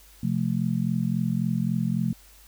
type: chord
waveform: sine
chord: F major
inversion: second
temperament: just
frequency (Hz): 130.96 / 174.61 / 218.3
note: C3 / F3 / A3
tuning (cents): +2 / 0 / -13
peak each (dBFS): -28 / -26 / -27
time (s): 0.23-2.13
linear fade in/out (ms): 5
effects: added 50 Hz sine -53 dBFS peak until 2.47 s + white hiss -54 dBFS RMS until 2.47 s